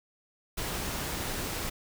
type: noise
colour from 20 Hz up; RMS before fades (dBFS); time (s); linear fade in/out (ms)
pink; -34; 0.57-1.7; 10
effects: none

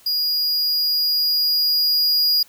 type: tone with level ramp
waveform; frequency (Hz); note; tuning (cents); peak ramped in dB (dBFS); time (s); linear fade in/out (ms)
square; 4872; D#8; -37; -19 to -15; 0.06-2.43; 5
effects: white hiss -51 dBFS RMS until 2.48 s

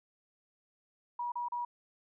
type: tone bursts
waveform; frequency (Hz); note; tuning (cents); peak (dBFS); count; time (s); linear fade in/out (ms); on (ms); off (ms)
sine; 963; B5; -44; -33; 3; 1.19-1.65; 5; 130; 35
effects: none

